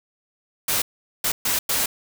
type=noise bursts at uneven times; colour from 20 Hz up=white; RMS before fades=-22 dBFS; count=4; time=0.68-0.82 / 1.24-1.32 / 1.45-1.59 / 1.69-1.86 s; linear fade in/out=5 ms; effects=none